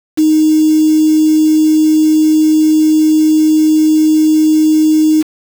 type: tone with quantisation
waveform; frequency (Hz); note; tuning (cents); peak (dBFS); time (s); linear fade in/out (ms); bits
sine; 310.6; D#4; -3; -6; 0.17-5.23; 20; 4
effects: none